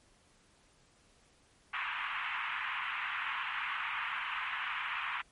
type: band-pass noise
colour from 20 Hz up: pink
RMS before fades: -37 dBFS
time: 1.73-5.22 s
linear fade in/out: 10 ms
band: 960 to 2900 Hz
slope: 48 dB/octave
effects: pink hiss -66 dBFS RMS until 5.31 s + MP3 48 kbps